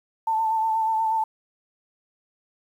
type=tone with vibrato; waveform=sine; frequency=887 Hz; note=A5; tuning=14 cents sharp; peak=-20 dBFS; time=0.27-1.24 s; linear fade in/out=5 ms; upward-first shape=triangle; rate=8.3 Hz; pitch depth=34 cents each way; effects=9-bit